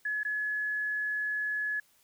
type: tone with dropouts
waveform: sine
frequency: 1700 Hz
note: G#6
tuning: 40 cents sharp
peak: -29 dBFS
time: 0.05-1.8 s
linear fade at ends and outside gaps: 5 ms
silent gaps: 0.233-0.249 s
effects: white hiss -66 dBFS RMS until 2.03 s